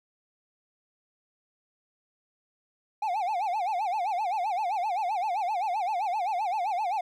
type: tone with vibrato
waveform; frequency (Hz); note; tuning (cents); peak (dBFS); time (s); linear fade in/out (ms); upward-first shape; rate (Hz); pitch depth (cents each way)
triangle; 784; G5; 0; -24; 3.02-7.01; 5; sine; 7.7; 210
effects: none